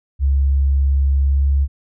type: tone with pitch glide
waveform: sine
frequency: 68.8 to 69.48 Hz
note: C#2 to C#2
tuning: -12 to +5 cents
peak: -12 dBFS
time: 0.19-1.68 s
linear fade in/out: 50 ms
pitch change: +17 cents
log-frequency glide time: 1.22-1.48 s
effects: none